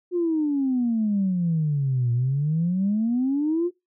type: exponential two-way sweep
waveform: sine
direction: down then up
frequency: 361.5 to 117.8 to 361.5 Hz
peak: -19 dBFS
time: 0.11-3.71 s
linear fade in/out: 50 ms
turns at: 2.12 s
effects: noise-tail reverb RT60 0.2 s tail -20 dB re dry + tanh soft clip ceiling -15 dBFS